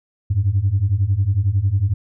sine beating tone pair, 92.2 / 103.2 Hz, F#2 / G#2, -6 / -10 cents, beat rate 11 Hz, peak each -18 / -16 dBFS, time 0.3-1.94 s, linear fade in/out 10 ms, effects tanh soft clip ceiling -9 dBFS

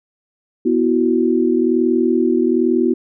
sine chord, B suspended fourth, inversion none, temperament just, 246.9 / 329.3 / 370.4 Hz, B3 / E4 / F#4, 0 / -2 / +2 cents, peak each -17 dBFS, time 0.65-2.94 s, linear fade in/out 10 ms, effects none

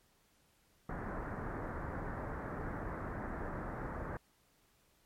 pink low-pass noise, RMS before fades -41 dBFS, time 0.89-4.17 s, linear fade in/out 2 ms, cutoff 1800 Hz, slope 48 dB/octave, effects pink hiss -71 dBFS RMS until 5.05 s + MP3 64 kbps

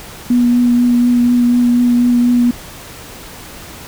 sine tone with vibrato, 242.6 Hz, B3, 31 cents flat, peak -8 dBFS, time 0.3-2.51 s, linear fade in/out 5 ms, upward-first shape triangle, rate 4.1 Hz, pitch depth 16 cents each way, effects pink hiss -33 dBFS RMS until 3.87 s

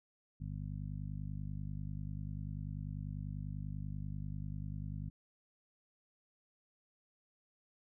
harmonic tone, 50.2 Hz, G1, 42 cents sharp, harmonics 1 / 2 / 3 / 4 / 5, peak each -44 / -44 / -43 / -50 / -53 dBFS, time 0.4-5.1 s, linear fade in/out 10 ms, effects none

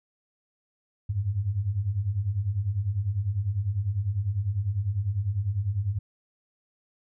sine beating tone pair, 92.5 / 102.5 Hz, F#2 / G#2, 0 / -22 cents, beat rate 10 Hz, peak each -30 / -26 dBFS, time 1.09-5.99 s, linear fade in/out 10 ms, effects none

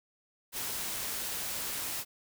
white noise, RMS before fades -36 dBFS, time 0.52-2.05 s, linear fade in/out 50 ms, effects none

